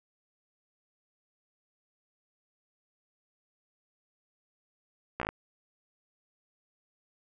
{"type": "slowing click train", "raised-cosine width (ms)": 0.5, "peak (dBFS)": -17, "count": 6, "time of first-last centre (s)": [5.2, 5.29], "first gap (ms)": 15, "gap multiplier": 1.09, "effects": []}